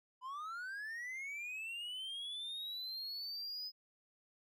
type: linear sweep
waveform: triangle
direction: up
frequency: 987.8 to 5060 Hz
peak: -40 dBFS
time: 0.21-3.72 s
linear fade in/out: 50 ms
effects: none